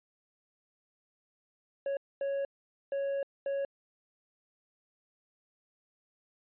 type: tone bursts at uneven times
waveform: triangle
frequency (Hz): 554.4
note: C#5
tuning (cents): 0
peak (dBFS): -28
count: 4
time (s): 1.86-1.97 / 2.21-2.45 / 2.92-3.23 / 3.46-3.65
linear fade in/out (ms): 2
effects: resampled to 8000 Hz